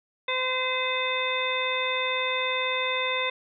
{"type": "harmonic tone", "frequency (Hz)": 513, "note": "C5", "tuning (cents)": -34, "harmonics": [1, 2, 3, 4, 5, 7], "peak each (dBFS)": [-31, -31, -39, -30, -32, -31], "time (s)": [0.28, 3.3], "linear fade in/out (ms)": 5, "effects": []}